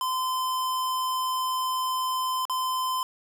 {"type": "tone with dropouts", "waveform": "square", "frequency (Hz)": 1028, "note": "C6", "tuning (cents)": -31, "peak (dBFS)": -26, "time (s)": [0.01, 3.03], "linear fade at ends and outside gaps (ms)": 1, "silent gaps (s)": [2.453, 2.497], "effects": []}